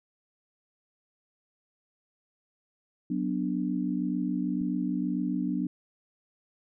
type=chord; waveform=sine; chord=B minor; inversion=second; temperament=equal; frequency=185 / 246.9 / 293.7 Hz; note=F#3 / B3 / D4; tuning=0 / 0 / 0 cents; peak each=-31 dBFS; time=3.1-5.67 s; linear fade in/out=5 ms
type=click; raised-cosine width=5 ms; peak=-36 dBFS; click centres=4.614 s
effects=none